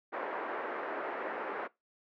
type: band-pass noise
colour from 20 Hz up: pink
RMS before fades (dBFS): -38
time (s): 0.12-1.68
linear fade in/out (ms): 20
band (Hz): 360 to 1800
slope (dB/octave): 24
effects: noise-tail reverb RT60 0.2 s tail -21 dB re dry